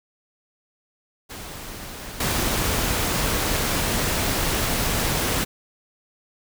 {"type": "noise with level steps", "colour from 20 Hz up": "pink", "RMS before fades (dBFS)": [-36, -23], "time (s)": [1.29, 5.45], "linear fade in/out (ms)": 20, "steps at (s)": 2.2, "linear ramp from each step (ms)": 5, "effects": []}